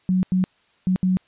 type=tone bursts at uneven times; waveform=sine; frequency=185 Hz; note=F#3; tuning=in tune; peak=-16 dBFS; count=4; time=0.09-0.23 / 0.32-0.44 / 0.87-0.96 / 1.03-1.17 s; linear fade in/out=0 ms; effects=white hiss -61 dBFS RMS until 1.27 s + resampled to 8000 Hz